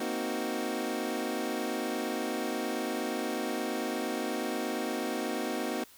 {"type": "chord", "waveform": "25% pulse", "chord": "C half-diminished seventh", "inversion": "third", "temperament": "equal", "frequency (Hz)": [233.1, 261.6, 311.1, 370], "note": ["Bb3", "C4", "Eb4", "Gb4"], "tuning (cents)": [0, 0, 0, 0], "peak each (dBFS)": -33, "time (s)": [0, 5.84], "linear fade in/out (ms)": 5, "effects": ["white hiss -56 dBFS RMS until 5.97 s"]}